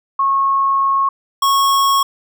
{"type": "tone pair in turn", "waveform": ["sine", "square"], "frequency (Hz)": [1093, 1099.3], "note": ["C#6", "C#6"], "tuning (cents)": [-25, -15], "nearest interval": "unison", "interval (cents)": 10, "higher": "second", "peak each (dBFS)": -12, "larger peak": "neither", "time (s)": [[0.19, 1.09], [1.42, 2.03]], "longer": "first", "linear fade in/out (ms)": 5, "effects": []}